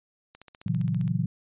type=click train; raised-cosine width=0.2 ms; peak=-29 dBFS; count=12; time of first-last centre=0.35-1.078 s; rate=15.1 Hz
type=chord; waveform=sine; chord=F# dominant seventh; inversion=first; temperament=equal; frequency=116.54 / 138.59 / 164.81 / 185 Hz; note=A#2 / C#3 / E3 / F#3; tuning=0 / 0 / 0 / 0 cents; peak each=-29 / -30 / -28 / -30 dBFS; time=0.66-1.26 s; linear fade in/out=5 ms
effects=resampled to 8000 Hz